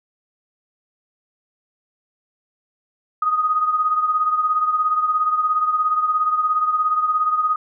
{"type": "beating tone pair", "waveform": "sine", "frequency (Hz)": [1244.5, 1261.5], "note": ["D#6", "D#6"], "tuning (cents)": [0, 23], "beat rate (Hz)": 17, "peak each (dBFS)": [-17, -24], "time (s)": [3.22, 7.56], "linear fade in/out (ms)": 5, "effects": []}